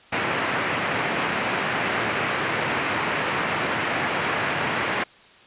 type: band-pass noise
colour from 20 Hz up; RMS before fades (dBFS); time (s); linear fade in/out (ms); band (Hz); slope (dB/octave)
white; -25; 0.12-5.04; 10; 100 to 2400; 24
effects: white hiss -50 dBFS RMS until 5.46 s + resampled to 8000 Hz